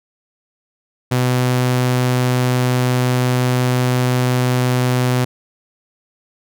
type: tone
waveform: sawtooth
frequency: 125.7 Hz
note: B2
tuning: 31 cents sharp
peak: -10 dBFS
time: 1.11-5.25 s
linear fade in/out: 10 ms
effects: none